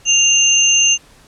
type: tone pair together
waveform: sine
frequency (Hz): 2794 / 6282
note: F7 / G8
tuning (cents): 0 / +3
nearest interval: octave + major second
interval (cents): 1403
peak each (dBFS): -12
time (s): 0.05-0.98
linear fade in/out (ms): 50
effects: pink hiss -47 dBFS RMS until 1.27 s + low-pass 10000 Hz 12 dB/octave